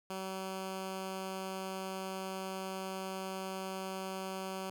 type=tone; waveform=10% pulse; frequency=190 Hz; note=F#3; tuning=46 cents sharp; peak=-30 dBFS; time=0.1-4.7 s; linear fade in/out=2 ms; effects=none